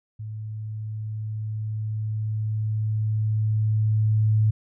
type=tone with level ramp; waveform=sine; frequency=108.2 Hz; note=A2; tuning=29 cents flat; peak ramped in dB=-31 to -16 dBFS; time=0.19-4.51 s; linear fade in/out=10 ms; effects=none